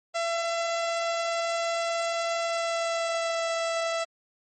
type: tone with pitch glide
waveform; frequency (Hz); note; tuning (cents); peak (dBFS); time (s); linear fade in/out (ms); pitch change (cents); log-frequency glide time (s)
sawtooth; 673 to 664.1; E5 to E5; +36 to +13; -22; 0.14-4.05; 20; -23; 2.41-3.5
effects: MP3 32 kbps